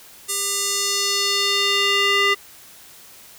square tone with band-pass filter sweep, 400 Hz, G4, 35 cents sharp, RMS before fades -20 dBFS, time 0.28-2.35 s, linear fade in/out 20 ms, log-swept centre 9100 to 2200 Hz, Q 1.6, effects white hiss -45 dBFS RMS until 3.38 s

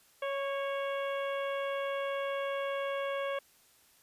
harmonic tone with a mistuned harmonic, 554.4 Hz, C#5, in tune, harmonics 1 / 2 / 3 / 4 / 5 / 6, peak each -33 / -39 / -43 / -45 / -47 / -49 dBFS, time 0.22-3.39 s, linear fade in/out 5 ms, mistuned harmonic 3, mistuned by -24 cents, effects white hiss -64 dBFS RMS until 4.02 s + resampled to 32000 Hz

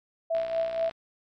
sine tone with tremolo, 659.3 Hz, E5, in tune, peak -22 dBFS, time 0.3-0.9 s, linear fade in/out 10 ms, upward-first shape triangle, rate 4.2 Hz, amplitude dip 70%
click train, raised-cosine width 0.3 ms, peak -25 dBFS, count 35, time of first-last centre 0.35-0.911 s, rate 60.6 Hz
effects MP3 64 kbps

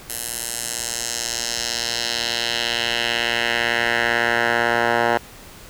10% pulse tone with band-pass filter sweep, 117.9 Hz, A#2, 20 cents sharp, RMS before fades -22 dBFS, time 0.09-5.18 s, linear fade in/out 10 ms, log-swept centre 11000 to 1100 Hz, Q 1.6, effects pink hiss -42 dBFS RMS until 5.69 s

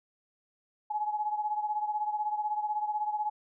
sine beating tone pair, 842 / 858 Hz, G#5 / A5, +24 / -44 cents, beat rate 16 Hz, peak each -30 / -35 dBFS, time 0.9-3.3 s, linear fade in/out 10 ms, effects none

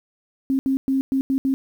sine tone bursts at uneven times, 267.8 Hz, C4, 40 cents sharp, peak -17 dBFS, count 6, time 0.5-0.59 / 0.66-0.77 / 0.88-1.01 / 1.12-1.21 / 1.3-1.38 / 1.45-1.54 s, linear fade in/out 0 ms, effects 8-bit

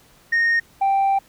sine tone pair in turn, 1851 / 784.1 Hz, A#6 / G5, -13 / 0 cents, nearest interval octave + minor third, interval 1487 cents, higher first, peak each -13 dBFS, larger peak neither, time 0.32-0.6 / 0.81-1.19 s, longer second, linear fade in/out 10 ms, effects tanh soft clip ceiling -14 dBFS + pink hiss -53 dBFS RMS until 1.28 s

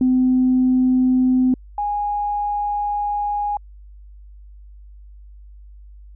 sine tone pair in turn, 255.6 / 824.5 Hz, C4 / G#5, -40 / -13 cents, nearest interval octave + minor sixth, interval 2027 cents, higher second, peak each -12 / -19 dBFS, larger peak first, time 0.01-1.54 / 1.78-3.57 s, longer second, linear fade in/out 2 ms, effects tanh soft clip ceiling -8 dBFS + added 50 Hz sine -39 dBFS peak until 6.15 s

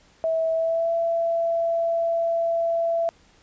sine tone with pitch glide, 650 to 669.8 Hz, E5 to E5, -24 to +27 cents, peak -20 dBFS, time 0.24-3.09 s, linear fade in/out 0 ms, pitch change +51 cents, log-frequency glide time 0.53-0.92 s, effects pink hiss -57 dBFS RMS until 3.42 s + resampled to 16000 Hz

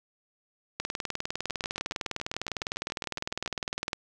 two click trains, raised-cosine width 0.2 ms, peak -13 / -23 dBFS, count 63 / 15, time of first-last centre 0.8-3.931 / 1.5-3.461 s, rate 19.8 / 7.14 Hz, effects none

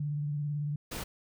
sine tone with vibrato, 146.83 Hz, D3, in tune, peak -30 dBFS, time 0-0.76 s, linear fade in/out 5 ms, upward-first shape triangle, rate 18 Hz, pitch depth 47 cents each way
pink noise, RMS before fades -38 dBFS, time 0.91-1.04 s, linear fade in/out 10 ms
effects none

